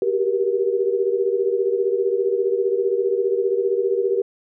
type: tone cluster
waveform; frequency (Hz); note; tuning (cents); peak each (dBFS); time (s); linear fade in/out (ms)
sine; 383.2 / 398.3 / 474.6; G4 / G4 / A#4; -39 / +28 / +31; -22; 0.02-4.22; 2
effects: none